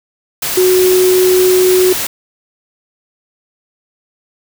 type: tone in noise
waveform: sine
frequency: 368.4 Hz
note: F#4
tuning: 7 cents flat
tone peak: -7 dBFS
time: 0.57-1.93 s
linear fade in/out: 5 ms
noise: white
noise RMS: -18 dBFS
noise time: 0.42-2.07 s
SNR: +8 dB
effects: none